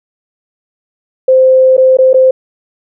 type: tone with dropouts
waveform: sine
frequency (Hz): 520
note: C5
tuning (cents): -11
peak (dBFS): -3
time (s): 1.28-2.31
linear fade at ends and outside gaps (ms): 5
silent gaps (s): 1.768-1.778 / 1.971-1.986 / 2.132-2.142
effects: none